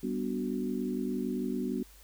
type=chord; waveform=sine; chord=G major seventh; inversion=none; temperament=equal; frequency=196 / 246.9 / 293.7 / 370 Hz; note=G3 / B3 / D4 / F#4; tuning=0 / 0 / 0 / 0 cents; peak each=-36 / -33 / -38 / -37 dBFS; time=0.03-1.83 s; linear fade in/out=5 ms; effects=added 50 Hz sine -55 dBFS peak until 2.03 s + white hiss -58 dBFS RMS until 2.03 s